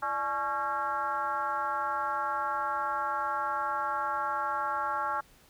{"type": "tone with frequency modulation", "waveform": "sine", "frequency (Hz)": 1108.7, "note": "C#6", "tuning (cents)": 0, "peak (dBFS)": -28, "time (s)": [0.02, 5.21], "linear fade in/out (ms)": 10, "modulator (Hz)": 257, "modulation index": 1.5, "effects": ["pink hiss -60 dBFS RMS until 5.49 s"]}